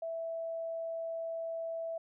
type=tone; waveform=sine; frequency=659 Hz; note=E5; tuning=1 cent flat; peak=-35 dBFS; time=0.02-1.98 s; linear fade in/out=5 ms; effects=none

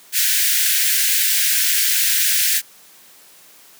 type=high-pass noise; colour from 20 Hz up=white; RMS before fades=-17 dBFS; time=0.12-2.62 s; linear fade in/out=50 ms; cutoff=1500 Hz; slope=96 dB/octave; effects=white hiss -47 dBFS RMS until 3.79 s + high-pass 150 Hz 12 dB/octave

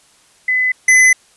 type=tone pair in turn; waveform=sine / square; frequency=2014 / 2022 Hz; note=B6 / B6; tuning=+33 / +40 cents; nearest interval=unison; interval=7 cents; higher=second; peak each=-12 / -7 dBFS; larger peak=second; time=0.48-0.72 / 0.88-1.13 s; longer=second; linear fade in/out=5 ms; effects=white hiss -51 dBFS RMS until 1.36 s + resampled to 24000 Hz

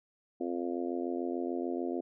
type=harmonic tone; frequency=86.8 Hz; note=F2; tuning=10 cents flat; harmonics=3 / 4 / 5 / 6 / 7 / 8; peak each=-36 / -35 / -41 / -44 / -45 / -43 dBFS; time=0.4-2.01 s; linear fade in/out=10 ms; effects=none

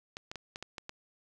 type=clicks; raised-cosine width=0.2 ms; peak=-23 dBFS; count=7; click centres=0.169 / 0.315 / 0.357 / 0.559 / 0.626 / 0.782 / 0.894 s; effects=none

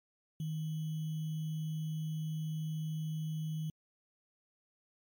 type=tone with sample-and-hold; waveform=sine; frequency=156.8 Hz; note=D#3; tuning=14 cents sharp; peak=-34 dBFS; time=0.4-3.7 s; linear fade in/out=2 ms; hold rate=3150 Hz; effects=MP3 96 kbps

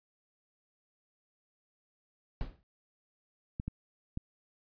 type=noise with exponential decay; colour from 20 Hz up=brown; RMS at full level=-34 dBFS; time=2.41-2.63 s; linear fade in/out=0 ms; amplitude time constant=47 ms
type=clicks; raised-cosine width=5 ms; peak=-23 dBFS; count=3; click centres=3.599 / 3.68 / 4.174 s
effects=resampled to 11025 Hz

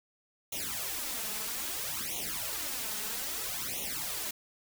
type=noise with flanger; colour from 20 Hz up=white; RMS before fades=-36 dBFS; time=0.52-4.31 s; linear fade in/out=5 ms; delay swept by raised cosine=0.31 to 4.71 ms; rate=0.61 Hz; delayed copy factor=+0.95; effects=none

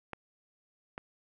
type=clicks; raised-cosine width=0.5 ms; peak=-23 / -24 dBFS; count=2; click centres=0.133 / 0.979 s; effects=none

